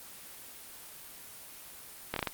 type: slowing click train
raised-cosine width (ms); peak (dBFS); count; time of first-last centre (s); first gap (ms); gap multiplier
0.3; -14; 5; 2.14-2.273; 23; 1.25
effects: white hiss -48 dBFS RMS until 2.33 s + Opus 24 kbps